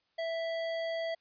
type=tone; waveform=square; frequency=659.3 Hz; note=E5; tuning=in tune; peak=-33 dBFS; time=0.18-1.15 s; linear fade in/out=10 ms; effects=white hiss -75 dBFS RMS until 1.2 s + resampled to 11025 Hz